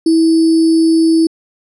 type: tone with sample-and-hold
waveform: sine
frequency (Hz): 324.7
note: E4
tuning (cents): -26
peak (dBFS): -7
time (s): 0.06-1.27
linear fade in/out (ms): 5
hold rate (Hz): 4900
effects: resampled to 24000 Hz